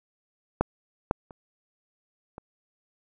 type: clicks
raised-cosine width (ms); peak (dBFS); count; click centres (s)
1; -7 / -8 / -30 / -25; 4; 0.61 / 1.111 / 1.308 / 2.381
effects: none